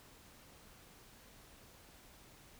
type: silence
effects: pink hiss -60 dBFS RMS until 2.59 s